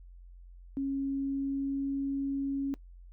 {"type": "tone with pitch glide", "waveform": "sine", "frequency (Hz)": [273.9, 275.6], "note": ["C#4", "C#4"], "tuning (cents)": [-21, -10], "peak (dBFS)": -29, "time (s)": [0.77, 2.74], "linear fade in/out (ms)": 0, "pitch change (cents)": 11, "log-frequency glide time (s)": [1.1, 1.9], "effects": ["noise-tail reverb RT60 0.1 s tail -21 dB re dry", "added 44 Hz sine -48 dBFS peak until 3.12 s"]}